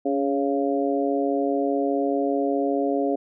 harmonic tone with a mistuned harmonic, 138.59 Hz, C#3, in tune, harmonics 2 / 3 / 4 / 5, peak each -24 / -26 / -27 / -28 dBFS, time 0.05-3.16 s, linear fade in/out 10 ms, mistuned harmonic 2, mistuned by +30 cents, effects none

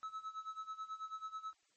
triangle tone with tremolo, 1297 Hz, E6, 28 cents flat, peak -38 dBFS, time 0.03-1.53 s, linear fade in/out 0 ms, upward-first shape sine, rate 9.2 Hz, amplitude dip 85%, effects white hiss -75 dBFS RMS until 1.76 s + MP3 32 kbps

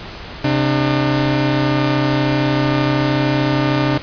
sawtooth tone pair together, 133.45 / 300 Hz, C3 / D4, +35 / +37 cents, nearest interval octave + major second, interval 1402 cents, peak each -13 dBFS, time 0.44-3.98 s, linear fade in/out 5 ms, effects pink hiss -32 dBFS RMS until 4.02 s + resampled to 11025 Hz

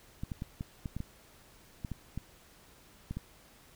clicks, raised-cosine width 5 ms, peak -24 dBFS, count 12, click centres 0.235 / 0.318 / 0.421 / 0.609 / 0.858 / 0.966 / 1.004 / 1.848 / 1.917 / 2.176 / 3.11 / 3.17 s, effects pink hiss -59 dBFS RMS until 3.75 s

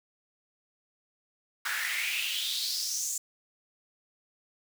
pink noise with high-pass filter sweep, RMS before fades -32 dBFS, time 1.65-3.18 s, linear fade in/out 5 ms, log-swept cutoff 1500 to 7400 Hz, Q 5.6, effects none

